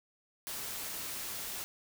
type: noise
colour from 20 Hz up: white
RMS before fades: -40 dBFS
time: 0.47-1.64 s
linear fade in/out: 0 ms
effects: none